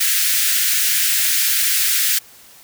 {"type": "high-pass noise", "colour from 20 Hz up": "white", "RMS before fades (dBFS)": -17, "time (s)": [0, 2.19], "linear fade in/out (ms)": 10, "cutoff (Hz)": 1500, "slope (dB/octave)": 48, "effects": ["white hiss -45 dBFS RMS until 2.63 s"]}